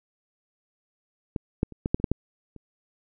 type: clicks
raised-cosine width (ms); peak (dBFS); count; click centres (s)
3; -15 / -9 / -29 / -13 / -7 / -26 / -7 / -9 / -30; 9; 1.362 / 1.631 / 1.723 / 1.859 / 1.945 / 2 / 2.042 / 2.116 / 2.563
effects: none